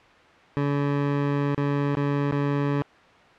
20% pulse tone with dropouts, 142.7 Hz, D3, 49 cents flat, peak -17 dBFS, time 0.57-2.82 s, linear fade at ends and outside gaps 0 ms, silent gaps 1.546-1.578 / 1.951-1.97 / 2.312-2.323 s, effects white hiss -51 dBFS RMS until 3.38 s + low-pass 2000 Hz 12 dB/octave

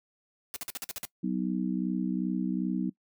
white noise bursts, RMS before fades -36 dBFS, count 8, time 0.54-1.052 s, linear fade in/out 0 ms, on 22 ms, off 48 ms
harmonic tone, 62.6 Hz, B1, 24 cents sharp, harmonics 3 / 4 / 5, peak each -30 / -32 / -34 dBFS, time 1.23-2.9 s, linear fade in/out 10 ms
effects noise-tail reverb RT60 0.1 s tail -21 dB re dry

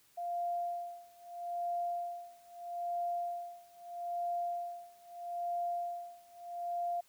sine tone with tremolo, 697 Hz, F5, 4 cents flat, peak -32 dBFS, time 0.17-7.01 s, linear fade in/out 10 ms, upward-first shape sine, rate 0.78 Hz, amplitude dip 95%, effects white hiss -67 dBFS RMS until 7.08 s

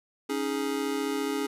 square chord, C# suspended second, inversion none, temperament just, 277.2 / 311.8 / 415.8 Hz, C#4 / D#4 / G#4, 0 / +4 / +2 cents, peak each -32 / -35 / -32 dBFS, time 0.29-1.47 s, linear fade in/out 10 ms, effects resampled to 32000 Hz + 10-bit

